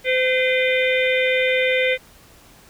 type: harmonic tone with a mistuned harmonic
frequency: 513 Hz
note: C5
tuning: 34 cents flat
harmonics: 1 / 3 / 4 / 5 / 6 / 7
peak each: -19 / -29 / -21 / -25 / -30 / -30 dBFS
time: 0.04-1.98 s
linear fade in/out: 50 ms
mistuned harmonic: 5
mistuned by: -97 cents
effects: pink hiss -49 dBFS RMS until 2.69 s